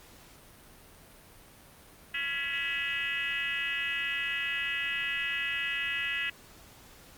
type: tone with frequency modulation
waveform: sine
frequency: 2277 Hz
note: C#7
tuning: 46 cents sharp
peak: -29 dBFS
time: 2.14-6.3 s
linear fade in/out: 5 ms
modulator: 299 Hz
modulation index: 2.2
effects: pink hiss -54 dBFS RMS until 7.17 s + Opus 48 kbps